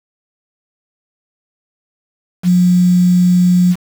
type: tone with quantisation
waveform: sine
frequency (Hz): 179.1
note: F3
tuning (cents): +44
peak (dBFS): -7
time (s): 2.43-3.76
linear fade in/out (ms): 50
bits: 5
effects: none